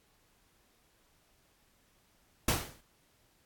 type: noise with exponential decay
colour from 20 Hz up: pink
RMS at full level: -24 dBFS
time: 2.48-2.81 s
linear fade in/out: 5 ms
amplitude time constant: 70 ms
effects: pink hiss -69 dBFS RMS until 3.45 s + AAC 64 kbps